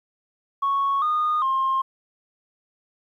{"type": "tone with pitch steps", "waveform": "sine", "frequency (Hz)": [1107, 1227, 1063], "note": ["C#6", "D#6", "C6"], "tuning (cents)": [-3, -25, 27], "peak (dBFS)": -18, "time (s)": [0.62, 1.82], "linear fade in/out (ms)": 10, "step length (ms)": 400, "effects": ["tanh soft clip ceiling -16 dBFS", "10-bit"]}